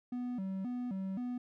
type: tone with vibrato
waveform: triangle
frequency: 217.2 Hz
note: A3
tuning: 22 cents flat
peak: -33 dBFS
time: 0.12-1.38 s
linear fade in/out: 5 ms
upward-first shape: square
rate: 1.9 Hz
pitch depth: 220 cents each way
effects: none